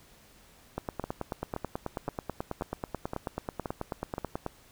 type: two click trains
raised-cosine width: 1 ms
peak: -18 / -19 dBFS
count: 35 / 7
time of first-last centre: 0.78-4.464 / 1.04-4.181 s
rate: 9.23 / 1.91 Hz
effects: pink hiss -58 dBFS RMS until 4.71 s